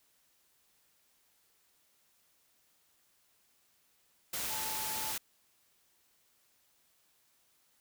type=tone in noise; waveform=sine; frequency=874 Hz; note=A5; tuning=12 cents flat; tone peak=-42 dBFS; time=4.5-5.12 s; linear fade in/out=5 ms; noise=white; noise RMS=-37 dBFS; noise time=4.33-5.18 s; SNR=-8 dB; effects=white hiss -71 dBFS RMS until 7.8 s